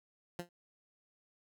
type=tone with exponential decay; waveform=15% pulse; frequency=174.61 Hz; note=F3; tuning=in tune; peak=-29 dBFS; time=0.39-0.49 s; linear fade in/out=2 ms; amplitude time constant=21 ms; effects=none